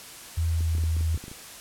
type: tone with pitch glide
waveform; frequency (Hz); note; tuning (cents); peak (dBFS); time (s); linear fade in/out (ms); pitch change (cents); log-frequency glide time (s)
sine; 82.41 to 80.85; E2 to E2; 0 to -33; -22; 0.37-1.17; 10; -33; 0.48-0.8
type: clicks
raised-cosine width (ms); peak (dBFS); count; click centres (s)
3; -28; 11; 0.607 / 0.751 / 0.783 / 0.838 / 0.967 / 1.009 / 1.145 / 1.176 / 1.24 / 1.281 / 1.315
effects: white hiss -43 dBFS RMS until 1.6 s + low-pass 12000 Hz 12 dB/octave